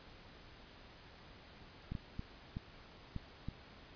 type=clicks; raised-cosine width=5 ms; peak=-28 dBFS; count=6; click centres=1.92 / 1.952 / 2.194 / 2.569 / 3.163 / 3.486 s; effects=pink hiss -57 dBFS RMS until 3.95 s + resampled to 11025 Hz